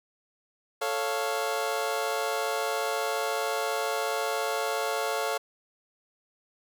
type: chord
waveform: 25% pulse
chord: A augmented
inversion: none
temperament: equal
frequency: 440 / 554.4 / 698.5 Hz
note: A4 / C#5 / E#5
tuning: 0 / 0 / 0 cents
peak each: -28 dBFS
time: 0.81-5.38 s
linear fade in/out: 10 ms
effects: none